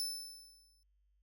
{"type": "tone with exponential decay", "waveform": "sawtooth", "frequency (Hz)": 5274, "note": "E8", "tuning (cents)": 0, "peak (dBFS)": -31, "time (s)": [0, 0.83], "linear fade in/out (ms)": 0, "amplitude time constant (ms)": 180, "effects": ["added 50 Hz sine -70 dBFS peak until 1.22 s"]}